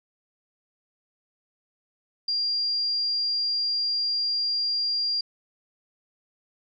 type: tone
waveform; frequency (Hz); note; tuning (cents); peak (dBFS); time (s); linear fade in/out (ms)
sine; 4780; D8; +30; -23; 2.28-5.21; 5
effects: none